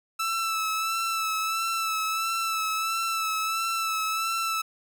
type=tone with vibrato; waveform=sawtooth; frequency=1318.5 Hz; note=E6; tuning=in tune; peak=-22 dBFS; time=0.19-4.62 s; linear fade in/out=10 ms; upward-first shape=sine; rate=1.5 Hz; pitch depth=31 cents each way; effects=none